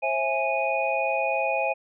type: tone cluster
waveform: sine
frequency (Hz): 536 / 659 / 831 / 2476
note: C5 / E5 / G#5 / D#7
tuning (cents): +42 / -1 / +1 / -9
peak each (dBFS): -28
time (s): 0.02-1.74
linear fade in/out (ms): 20
effects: none